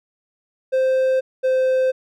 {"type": "tone pair in turn", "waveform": "triangle", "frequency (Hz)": [522, 518.7], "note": ["C5", "C5"], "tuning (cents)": [-4, -15], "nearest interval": "unison", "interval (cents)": 11, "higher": "first", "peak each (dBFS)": -13, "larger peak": "neither", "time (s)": [[0.72, 1.21], [1.43, 1.92]], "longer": "neither", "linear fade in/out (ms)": 20, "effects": []}